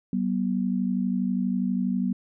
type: tone pair together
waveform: sine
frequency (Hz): 190.18 / 242.5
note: F#3 / B3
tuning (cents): +48 / -31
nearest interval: major third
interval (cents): 421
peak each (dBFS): -25 / -26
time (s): 0.13-2.13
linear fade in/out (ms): 2
effects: none